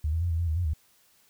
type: tone with pitch steps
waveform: sine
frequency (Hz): 76 / 81.9 / 87.2 / 81.9 / 85.6 / 78.3 / 88.7 / 76.5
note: D#2 / E2 / F2 / E2 / F2 / D#2 / F2 / D#2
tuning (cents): -40 / -11 / -2 / -11 / -34 / +11 / +27 / -29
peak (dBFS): -24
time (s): 0.04-0.736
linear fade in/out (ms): 5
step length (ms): 87
effects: white hiss -63 dBFS RMS until 1.29 s